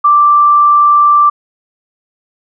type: tone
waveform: sine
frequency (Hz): 1174.7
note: D6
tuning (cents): 0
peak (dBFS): -4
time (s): 0.04-1.3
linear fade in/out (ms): 10
effects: none